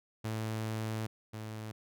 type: tone pair in turn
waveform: sawtooth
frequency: 110 / 108.93 Hz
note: A2 / A2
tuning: 0 / -17 cents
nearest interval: unison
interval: 17 cents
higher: first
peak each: -30 / -36 dBFS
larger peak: first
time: 0.24-1.07 / 1.33-1.72 s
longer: first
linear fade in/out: 10 ms
effects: none